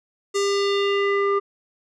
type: tone with low-pass filter sweep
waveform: square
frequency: 400 Hz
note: G4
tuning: 35 cents sharp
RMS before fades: -21 dBFS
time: 0.34-1.4 s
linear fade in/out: 20 ms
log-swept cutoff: 7300 to 1300 Hz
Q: 2.4
effects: none